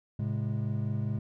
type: tone cluster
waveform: triangle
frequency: 109.2 / 134.1 / 208.5 Hz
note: A2 / C3 / G#3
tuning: -13 / +43 / +7 cents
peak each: -29 / -32 / -34 dBFS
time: 0.19-1.19 s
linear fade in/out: 5 ms
effects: none